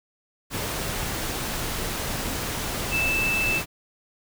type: tone in noise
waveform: sine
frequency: 2637 Hz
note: E7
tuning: in tune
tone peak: -22 dBFS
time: 2.9-3.62 s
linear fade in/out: 50 ms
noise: pink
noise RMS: -29 dBFS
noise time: 0.5-3.66 s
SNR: +4 dB
effects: none